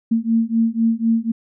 sine beating tone pair, 225.5 / 229.5 Hz, A3 / A#3, +43 / -27 cents, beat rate 4 Hz, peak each -18 dBFS, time 0.11-1.32 s, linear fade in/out 10 ms, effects none

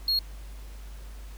triangle tone, 4291 Hz, C8, 43 cents sharp, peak -21 dBFS, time 0.08-0.19 s, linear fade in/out 2 ms, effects added 50 Hz sine -39 dBFS peak until 1.37 s + pink hiss -53 dBFS RMS until 1.37 s

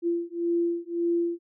sine beating tone pair, 340.9 / 342.7 Hz, F4 / F4, -42 / -33 cents, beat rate 1.8 Hz, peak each -27 dBFS, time 0.02-1.39 s, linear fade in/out 50 ms, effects none

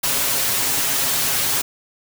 white noise with comb filter, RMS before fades -20 dBFS, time 0.03-1.62 s, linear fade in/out 10 ms, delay 7.3 ms, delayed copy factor +0.65, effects none

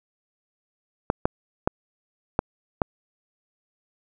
clicks, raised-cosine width 1 ms, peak -5 dBFS, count 5, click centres 1.101 / 1.255 / 1.675 / 2.391 / 2.818 s, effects none

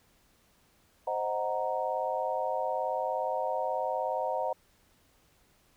sine chord, C half-diminished seventh, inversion none, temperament equal, 523.3 / 622.3 / 740 / 932.3 Hz, C5 / Eb5 / Gb5 / Bb5, 0 / 0 / 0 / 0 cents, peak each -34 dBFS, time 1.07-4.53 s, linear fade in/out 5 ms, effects pink hiss -66 dBFS RMS until 5.76 s

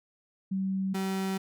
sine / 35% pulse tone pair in turn, 191.5 / 191.5 Hz, G3 / G3, -40 / -40 cents, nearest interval unison, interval 0 cents, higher neither, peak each -27 dBFS, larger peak neither, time 0.51-0.94 / 0.94-1.38 s, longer second, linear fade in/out 10 ms, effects none

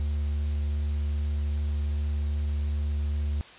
triangle tone with vibrato, 73.42 Hz, D2, in tune, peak -23 dBFS, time 0-3.41 s, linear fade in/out 0 ms, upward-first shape triangle, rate 2.6 Hz, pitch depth 8 cents each way, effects white hiss -48 dBFS RMS until 3.58 s + resampled to 8000 Hz

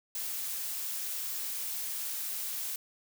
blue noise, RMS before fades -36 dBFS, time 0.15-2.76 s, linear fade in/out 2 ms, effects none

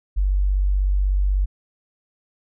sine tone, 48.12 Hz, G1, 31 cents flat, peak -16 dBFS, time 0.16-1.46 s, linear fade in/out 20 ms, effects none

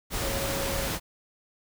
sine tone in noise, 549 Hz, C#5, 17 cents flat, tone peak -33 dBFS, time 0.2-0.9 s, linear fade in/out 50 ms, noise pink, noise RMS -30 dBFS, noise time 0.1-1 s, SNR -6 dB, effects none

